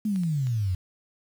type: exponential sweep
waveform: sine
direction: down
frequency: 220 to 87.6 Hz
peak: -23 dBFS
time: 0.05-0.75 s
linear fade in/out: 5 ms
type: clicks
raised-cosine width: 0.2 ms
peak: -28 dBFS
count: 3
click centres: 0.16 / 0.235 / 0.47 s
effects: 8-bit